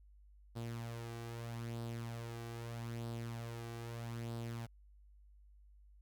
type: tone with flanger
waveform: sawtooth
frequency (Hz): 116.54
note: A#2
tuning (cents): 0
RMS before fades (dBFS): -44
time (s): 0.55-4.67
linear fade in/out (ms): 20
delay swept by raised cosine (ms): 0.22 to 2.62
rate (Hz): 0.79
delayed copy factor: +0.5
effects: added 50 Hz sine -59 dBFS peak until 6.01 s